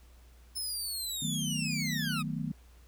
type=linear sweep; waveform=20% pulse; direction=down; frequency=5274 to 1208 Hz; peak=-28 dBFS; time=0.55-2.23 s; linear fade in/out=20 ms
type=chord; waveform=sine; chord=B dominant seventh; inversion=first; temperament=equal; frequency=155.56 / 185 / 220 / 246.9 Hz; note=D#3 / F#3 / A3 / B3; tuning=0 / 0 / 0 / 0 cents; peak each=-35 / -39 / -38 / -39 dBFS; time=1.22-2.52 s; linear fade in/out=5 ms
effects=added 60 Hz sine -54 dBFS peak until 2.87 s + pink hiss -64 dBFS RMS until 2.87 s